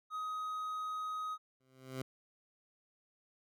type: tone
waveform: triangle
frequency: 1258 Hz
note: D#6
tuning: 19 cents sharp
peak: -35 dBFS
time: 0.1-1.38 s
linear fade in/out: 50 ms
type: tone with exponential growth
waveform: 15% pulse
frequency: 130.8 Hz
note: C3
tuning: in tune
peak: -30 dBFS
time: 1.6-2.02 s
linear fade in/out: 5 ms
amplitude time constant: 91 ms
effects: none